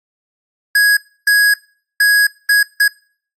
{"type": "tone bursts at uneven times", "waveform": "square", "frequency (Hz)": 1661, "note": "G#6", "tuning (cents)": 0, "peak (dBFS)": -9, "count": 5, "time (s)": [[0.75, 0.97], [1.27, 1.54], [2, 2.27], [2.49, 2.63], [2.8, 2.88]], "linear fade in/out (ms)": 5, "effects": ["noise-tail reverb RT60 0.5 s tail -25 dB re dry", "AAC 64 kbps"]}